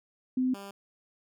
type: tone pair in turn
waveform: sine / 10% pulse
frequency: 256 / 198.62 Hz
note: C4 / G3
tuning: -38 / +23 cents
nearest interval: major third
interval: 439 cents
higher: first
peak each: -24 / -33 dBFS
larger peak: first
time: 0.37-0.54 / 0.54-0.71 s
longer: neither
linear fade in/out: 5 ms
effects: none